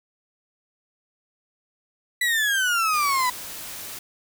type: exponential sweep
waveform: 35% pulse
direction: down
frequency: 1984 to 981 Hz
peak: -18 dBFS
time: 2.21-3.3 s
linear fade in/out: 5 ms
type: noise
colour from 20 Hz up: white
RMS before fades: -36 dBFS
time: 2.93-3.99 s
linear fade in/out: 5 ms
effects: none